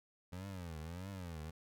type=tone with vibrato; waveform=25% pulse; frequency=87.31 Hz; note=F2; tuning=in tune; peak=-40 dBFS; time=0.32-1.51 s; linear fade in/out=10 ms; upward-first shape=triangle; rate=1.6 Hz; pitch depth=240 cents each way; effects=none